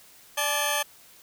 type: tone cluster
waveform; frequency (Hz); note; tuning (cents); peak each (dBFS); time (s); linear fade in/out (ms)
15% pulse; 588 / 860 / 3167; D5 / A5 / G7; +2 / -40 / +17; -22; 0.37-0.83; 10
effects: white hiss -53 dBFS RMS until 1.22 s